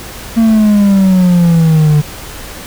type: exponential sweep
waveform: triangle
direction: down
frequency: 229.5 to 146.83 Hz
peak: -3 dBFS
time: 0.36-2.02 s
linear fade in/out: 20 ms
effects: added 50 Hz sine -36 dBFS peak until 2.66 s + pink hiss -28 dBFS RMS until 2.66 s